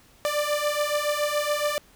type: beating tone pair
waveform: sawtooth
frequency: 587.3 / 594.4 Hz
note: D5 / D5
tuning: 0 / +21 cents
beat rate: 7.1 Hz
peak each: -23 / -22 dBFS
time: 0.25-1.78 s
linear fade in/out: 0 ms
effects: pink hiss -56 dBFS RMS until 1.95 s